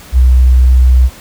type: tone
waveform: sine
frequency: 63.2 Hz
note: B1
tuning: 41 cents sharp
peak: -3 dBFS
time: 0.12-1.1 s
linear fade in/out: 50 ms
effects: pink hiss -35 dBFS RMS until 1.2 s